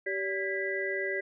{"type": "tone cluster", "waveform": "sine", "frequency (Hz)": [387.7, 574, 1632, 1976], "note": ["G4", "D5", "G#6", "B6"], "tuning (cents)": [-19, -40, -31, 0], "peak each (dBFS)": [-34, -37, -37, -33], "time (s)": [0.06, 1.21], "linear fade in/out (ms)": 10, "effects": []}